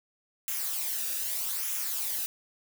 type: noise with flanger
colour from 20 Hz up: blue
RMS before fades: -32 dBFS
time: 0.48-2.26 s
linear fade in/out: 0 ms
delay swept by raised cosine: 0.22 to 0.96 ms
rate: 0.81 Hz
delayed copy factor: -0.55
effects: none